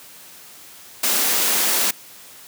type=high-pass noise; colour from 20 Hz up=white; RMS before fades=-19 dBFS; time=1.03-1.91 s; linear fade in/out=5 ms; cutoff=190 Hz; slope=48 dB/octave; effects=white hiss -43 dBFS RMS until 2.47 s + high-pass 100 Hz 12 dB/octave